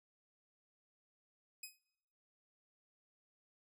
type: tone with exponential decay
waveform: 10% pulse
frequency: 2523 Hz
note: D#7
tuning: 23 cents sharp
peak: -34 dBFS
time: 1.63-1.79 s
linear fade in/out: 5 ms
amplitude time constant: 34 ms
effects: noise-tail reverb RT60 0.9 s tail -25 dB re dry